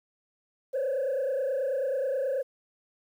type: tone with frequency modulation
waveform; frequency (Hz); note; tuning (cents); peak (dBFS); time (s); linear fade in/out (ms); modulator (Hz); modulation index
sine; 536; C5; +42; -24; 0.73-2.43; 20; 29.3; 1.2
effects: tanh soft clip ceiling -24 dBFS + 10-bit